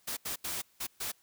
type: noise bursts at uneven times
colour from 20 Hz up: white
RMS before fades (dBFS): -36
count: 5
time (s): 0.07-0.17 / 0.25-0.36 / 0.44-0.62 / 0.8-0.87 / 1-1.12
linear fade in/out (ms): 10
effects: white hiss -67 dBFS RMS until 1.22 s